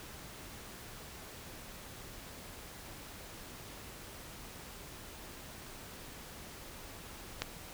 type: click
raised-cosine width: 0.2 ms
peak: -15 dBFS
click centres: 7.42 s
effects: pink hiss -49 dBFS RMS until 7.73 s